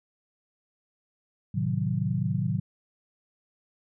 sine chord, A diminished seventh, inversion none, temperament equal, 110 / 130.81 / 155.56 / 185 Hz, A2 / C3 / Eb3 / Gb3, 0 / 0 / 0 / 0 cents, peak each -30 dBFS, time 1.54-2.6 s, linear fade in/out 10 ms, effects none

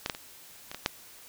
clicks, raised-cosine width 0.2 ms, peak -12 / -11 / -22 / -21 / -19 / -7 dBFS, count 6, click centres 0.061 / 0.098 / 0.149 / 0.715 / 0.746 / 0.861 s, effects white hiss -51 dBFS RMS until 1.28 s

